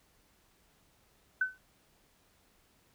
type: tone with exponential decay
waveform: sine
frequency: 1515 Hz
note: F#6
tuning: 40 cents sharp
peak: -23 dBFS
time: 1.41-1.58 s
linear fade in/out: 5 ms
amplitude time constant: 35 ms
effects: pink hiss -68 dBFS RMS until 2.94 s